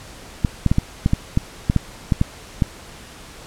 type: clicks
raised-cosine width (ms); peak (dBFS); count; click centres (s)
5; -3; 12; 0.448 / 0.663 / 0.715 / 0.784 / 1.061 / 1.134 / 1.374 / 1.699 / 1.763 / 2.122 / 2.214 / 2.622
effects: pink hiss -40 dBFS RMS until 3.46 s + low-pass 10000 Hz 12 dB/octave